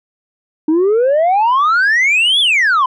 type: exponential two-way sweep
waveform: sine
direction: up then down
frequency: 302.6 to 3520 to 993 Hz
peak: -7 dBFS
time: 0.68-2.86 s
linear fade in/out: 5 ms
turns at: 2.4 s
effects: tanh soft clip ceiling -8 dBFS